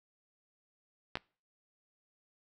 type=clicks; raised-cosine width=0.3 ms; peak=-17 / -23 dBFS; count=2; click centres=1.155 / 1.171 s; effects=noise-tail reverb RT60 0.4 s tail -25 dB re dry